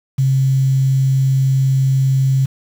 sine tone with quantisation, 133.8 Hz, C3, 39 cents sharp, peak -11 dBFS, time 0.18-2.46 s, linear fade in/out 10 ms, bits 6, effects none

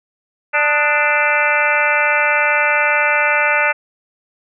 harmonic tone with a mistuned harmonic, 294.8 Hz, D4, 7 cents sharp, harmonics 2 / 3 / 4 / 5 / 6 / 7 / 8 / 9, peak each -21 / -21 / -23 / -18 / -23 / -20 / -20 / -22 dBFS, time 0.53-3.73 s, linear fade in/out 20 ms, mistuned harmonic 4, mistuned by +93 cents, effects none

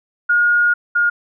sine tone pair in turn, 1432 / 1423.8 Hz, F6 / F6, +43 / +33 cents, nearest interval unison, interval 10 cents, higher first, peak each -11 / -12 dBFS, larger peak first, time 0.29-0.74 / 0.95-1.1 s, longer first, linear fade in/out 10 ms, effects none

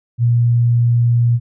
sine tone, 119 Hz, A#2, 36 cents sharp, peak -10 dBFS, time 0.18-1.4 s, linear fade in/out 50 ms, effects none

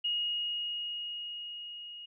sine tone with level ramp, 2875 Hz, F7, 50 cents sharp, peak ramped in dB -28 to -43 dBFS, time 0.04-2.06 s, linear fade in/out 10 ms, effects none

